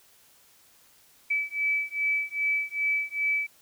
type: beating tone pair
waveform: sine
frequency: 2300 / 2302.5 Hz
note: D7 / D7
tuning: -37 / -35 cents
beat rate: 2.5 Hz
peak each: -28 dBFS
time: 1.3-3.47 s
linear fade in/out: 10 ms
effects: white hiss -59 dBFS RMS until 3.61 s